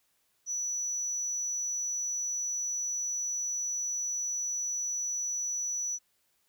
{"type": "tone", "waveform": "sine", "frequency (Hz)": 5920, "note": "F#8", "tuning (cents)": 0, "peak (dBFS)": -28, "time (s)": [0.46, 5.99], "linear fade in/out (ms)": 50, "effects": ["tanh soft clip ceiling -29 dBFS", "white hiss -73 dBFS RMS until 6.48 s"]}